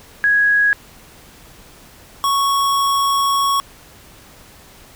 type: tone pair in turn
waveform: sine / square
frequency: 1661.2 / 1108.7 Hz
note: G#6 / C#6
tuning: 0 / 0 cents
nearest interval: perfect fifth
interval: 700 cents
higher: first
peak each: -11 / -15 dBFS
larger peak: first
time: 0.24-0.73 / 2.24-3.6 s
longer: second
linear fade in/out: 0 ms
effects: pink hiss -44 dBFS RMS until 4.95 s